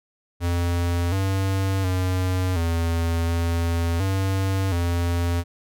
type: tone with pitch steps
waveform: square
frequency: 86.6 / 96.4 / 92.2 / 83.6 / 84.4 / 96.2 / 86.1 Hz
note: F2 / G2 / F#2 / E2 / E2 / G2 / F2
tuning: -14 / -28 / -6 / +25 / +41 / -32 / -24 cents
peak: -21 dBFS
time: 0.4-5.44 s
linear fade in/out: 50 ms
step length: 720 ms
effects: none